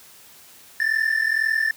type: tone pair together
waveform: triangle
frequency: 1754 / 1796 Hz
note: A6 / A6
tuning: -6 / +35 cents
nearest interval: unison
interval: 41 cents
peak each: -20 dBFS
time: 0.8-1.71 s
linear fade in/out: 2 ms
effects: white hiss -48 dBFS RMS until 1.76 s + high-pass 60 Hz 12 dB/octave